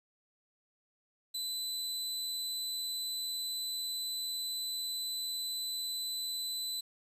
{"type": "tone", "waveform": "sawtooth", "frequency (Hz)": 4009, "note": "B7", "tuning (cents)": 25, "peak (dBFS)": -32, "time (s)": [1.34, 6.81], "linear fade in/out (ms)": 10, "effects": ["resampled to 32000 Hz", "10-bit"]}